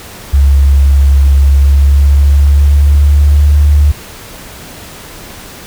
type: tone with pitch glide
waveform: sine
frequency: 69.2 to 73.23 Hz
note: C#2 to D2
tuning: -2 to -4 cents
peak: -3 dBFS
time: 0.33-3.92 s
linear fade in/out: 10 ms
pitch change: +98 cents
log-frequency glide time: 1.45-3.58 s
effects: pink hiss -30 dBFS RMS until 5.66 s